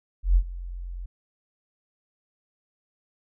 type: tone with ADSR envelope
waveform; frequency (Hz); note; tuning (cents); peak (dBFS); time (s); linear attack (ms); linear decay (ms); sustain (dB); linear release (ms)
sine; 44.14; F1; +19; -13; 0.23-1.06; 130; 68; -19; 6
effects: none